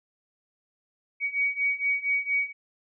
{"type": "beating tone pair", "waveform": "sine", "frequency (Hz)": [2253, 2257.3], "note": ["C#7", "C#7"], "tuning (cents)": [28, 31], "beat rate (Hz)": 4.3, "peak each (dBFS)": [-28, -26], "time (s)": [1.2, 2.53], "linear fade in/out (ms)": 50, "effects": []}